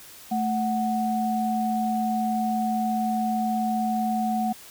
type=tone pair together; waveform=sine; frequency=220 / 740 Hz; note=A3 / F#5; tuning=0 / 0 cents; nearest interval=octave + major sixth; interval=2100 cents; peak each=-25 dBFS; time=0.31-4.53 s; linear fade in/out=10 ms; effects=white hiss -46 dBFS RMS until 4.7 s